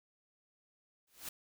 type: noise with exponential growth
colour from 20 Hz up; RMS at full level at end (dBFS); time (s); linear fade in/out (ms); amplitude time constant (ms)
white; -39; 1.07-1.29; 5; 47
effects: none